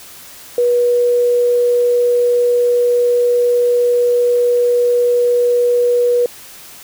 sine tone, 485 Hz, B4, 31 cents flat, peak -10 dBFS, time 0.58-6.26 s, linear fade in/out 2 ms, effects white hiss -37 dBFS RMS until 6.83 s

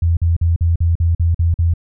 sine tone bursts, 84.1 Hz, E2, 35 cents sharp, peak -11 dBFS, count 9, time 0.02-1.738 s, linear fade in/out 5 ms, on 150 ms, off 46 ms, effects none

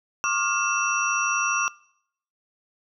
sine tone cluster, 1088 / 1188 / 1403 / 2672 / 5760 Hz, C#6 / D6 / F6 / E7 / F#8, -33 / +20 / +8 / +23 / -47 cents, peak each -28 dBFS, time 0.24-1.68 s, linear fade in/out 0 ms, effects noise-tail reverb RT60 0.7 s tail -23 dB re dry

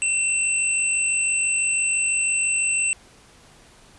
sine tone pair together, 2700 / 8054 Hz, E7 / B8, +41 / +33 cents, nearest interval octave + perfect fifth, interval 1892 cents, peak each -22 dBFS, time 0.02-2.93 s, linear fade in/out 0 ms, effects pink hiss -51 dBFS RMS until 3.98 s + resampled to 24000 Hz

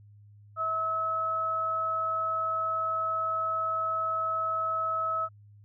sine tone pair together, 647 / 1291.2 Hz, E5 / E6, -32 / -36 cents, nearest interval octave, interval 1196 cents, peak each -36 / -27 dBFS, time 0.56-5.29 s, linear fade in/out 50 ms, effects added 103 Hz sine -51 dBFS peak until 5.64 s

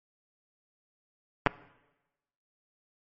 clicks, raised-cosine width 0.5 ms, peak -6 dBFS, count 2, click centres 1.463 / 1.47 s, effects noise-tail reverb RT60 1.0 s tail -19 dB re dry + MP3 32 kbps

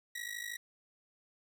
sawtooth ring-modulated tone, 1918 Hz, A#6, 49 cents sharp, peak -33 dBFS, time 0.15-0.57 s, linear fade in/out 2 ms, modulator 26.4 Hz, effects none

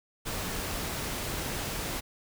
pink noise, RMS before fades -34 dBFS, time 0.25-2.01 s, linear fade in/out 20 ms, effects none

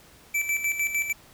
square tone with tremolo, 2323 Hz, D7, 20 cents flat, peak -23 dBFS, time 0.34-1.13 s, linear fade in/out 10 ms, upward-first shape square, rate 6.6 Hz, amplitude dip 60%, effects pink hiss -53 dBFS RMS until 1.33 s

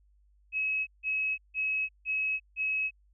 sine tone bursts, 2565 Hz, E7, 48 cents flat, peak -27 dBFS, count 5, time 0.52-2.91 s, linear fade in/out 50 ms, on 350 ms, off 160 ms, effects added 50 Hz sine -61 dBFS peak until 3.13 s

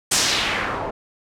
white noise with low-pass filter sweep, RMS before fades -22 dBFS, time 0.11-0.91 s, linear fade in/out 10 ms, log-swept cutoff 8600 to 690 Hz, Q 1.5, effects none

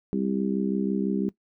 harmonic tone, 66 Hz, C2, 16 cents sharp, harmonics 3 / 4 / 5 / 6, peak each -26 / -30 / -31 / -32 dBFS, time 0.13-1.29 s, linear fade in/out 0 ms, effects noise-tail reverb RT60 0.1 s tail -18 dB re dry

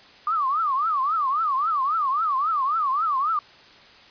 sine tone with vibrato, 1179 Hz, D6, 6 cents sharp, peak -20 dBFS, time 0.27-3.39 s, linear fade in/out 2 ms, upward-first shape triangle, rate 3.7 Hz, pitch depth 250 cents each way, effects white hiss -49 dBFS RMS until 4.1 s + resampled to 11025 Hz

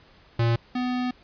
square tone pair in turn, 116.54 / 249.7 Hz, A#2 / B3, 0 / +19 cents, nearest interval octave + minor second, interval 1319 cents, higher second, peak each -20 / -25 dBFS, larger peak first, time 0.39-0.56 / 0.75-1.11 s, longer second, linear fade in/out 5 ms, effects pink hiss -55 dBFS RMS until 1.23 s + resampled to 11025 Hz

